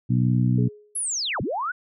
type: harmonic tone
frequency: 61.74 Hz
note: B1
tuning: in tune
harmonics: 2 / 3 / 4 / 5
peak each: -19 / -24 / -26 / -33 dBFS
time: 0.09-0.69 s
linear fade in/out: 20 ms
type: tone with exponential decay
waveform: sine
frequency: 418.4 Hz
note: G#4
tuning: 13 cents sharp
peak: -28 dBFS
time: 0.58-1.02 s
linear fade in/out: 5 ms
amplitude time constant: 94 ms
type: linear two-way sweep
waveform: sine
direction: down then up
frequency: 11250 to 83.1 to 1529 Hz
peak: -24 dBFS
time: 0.95-1.72 s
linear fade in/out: 10 ms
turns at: 1.41 s
effects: none